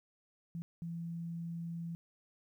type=tone bursts at uneven times; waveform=sine; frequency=168.2 Hz; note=E3; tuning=35 cents sharp; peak=-38 dBFS; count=2; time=0.55-0.62 / 0.82-1.95 s; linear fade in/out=0 ms; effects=12-bit